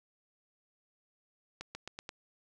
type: accelerating click train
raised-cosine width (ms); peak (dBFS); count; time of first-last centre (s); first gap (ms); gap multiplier
0.2; -24; 5; 1.61-2.091; 140; 0.9
effects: none